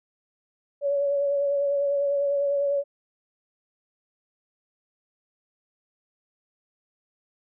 sine tone with vibrato, 565 Hz, C#5, 33 cents sharp, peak -21 dBFS, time 0.81-2.84 s, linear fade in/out 50 ms, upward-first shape sine, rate 10 Hz, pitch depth 23 cents each way, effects none

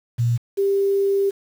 sine tone pair in turn, 118.7 / 395.5 Hz, A#2 / G4, +32 / +15 cents, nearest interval octave + major sixth, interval 2083 cents, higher second, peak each -16 dBFS, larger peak neither, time 0.18-0.38 / 0.57-1.31 s, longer second, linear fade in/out 20 ms, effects 7-bit

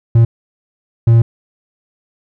triangle tone bursts at uneven times, 115.6 Hz, A#2, 14 cents flat, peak -3 dBFS, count 2, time 0.15-0.25 / 1.07-1.22 s, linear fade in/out 5 ms, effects none

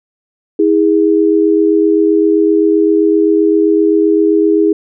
sine tone pair together, 322.3 / 410 Hz, E4 / G#4, -39 / -22 cents, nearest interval major third, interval 417 cents, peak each -10 dBFS, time 0.59-4.73 s, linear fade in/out 5 ms, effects none

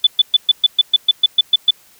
sine tone bursts, 3484 Hz, A7, 18 cents flat, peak -6 dBFS, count 12, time 0.04-1.708 s, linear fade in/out 5 ms, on 29 ms, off 120 ms, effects white hiss -49 dBFS RMS until 1.99 s

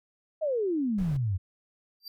sine exponential sweep, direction down, 652 to 87.31 Hz, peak -25 dBFS, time 0.41-1.38 s, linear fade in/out 20 ms
brown noise, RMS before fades -38 dBFS, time 0.98-1.17 s, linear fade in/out 5 ms
square tone with exponential growth, 4699 Hz, D8, in tune, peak -35 dBFS, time 2-2.08 s, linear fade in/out 2 ms, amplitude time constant 16 ms
effects none

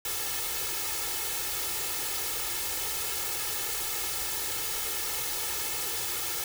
white noise with comb filter, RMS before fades -32 dBFS, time 0.05-6.44 s, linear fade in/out 2 ms, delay 2.3 ms, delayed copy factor +1, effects none

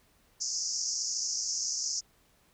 pink band-pass noise, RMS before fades -33 dBFS, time 0.4-2.01 s, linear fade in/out 20 ms, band 5000 to 6900 Hz, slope 96 dB/octave, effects pink hiss -66 dBFS RMS until 2.53 s

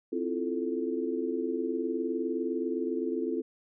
sine chord, F major seventh, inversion second, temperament equal with one note detuned, 261.6 / 329.6 / 349.2 / 437.5 Hz, C4 / E4 / F4 / A4, 0 / 0 / 0 / -10 cents, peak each -34 dBFS, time 0.12-3.42 s, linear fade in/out 10 ms, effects none

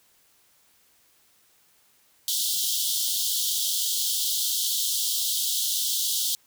pink high-pass noise, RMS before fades -26 dBFS, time 2.28-6.35 s, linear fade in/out 0 ms, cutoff 3100 Hz, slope 96 dB/octave, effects white hiss -62 dBFS RMS until 6.46 s

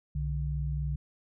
sine tone pair together, 63.07 / 146.83 Hz, B1 / D3, +37 / 0 cents, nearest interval octave + minor third, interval 1463 cents, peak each -31 / -32 dBFS, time 0.15-0.96 s, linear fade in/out 5 ms, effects none

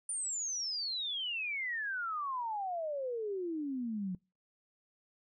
sine exponential sweep, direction down, 9320 to 177.5 Hz, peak -34 dBFS, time 0.09-4.15 s, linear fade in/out 2 ms, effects noise-tail reverb RT60 0.3 s tail -26 dB re dry

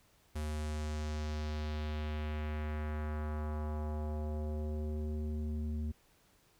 square tone with low-pass filter sweep, 76.1 Hz, D#2, 38 cents flat, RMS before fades -37 dBFS, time 0.35-5.92 s, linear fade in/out 10 ms, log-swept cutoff 11000 to 210 Hz, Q 1.5, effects pink hiss -68 dBFS RMS until 6.59 s

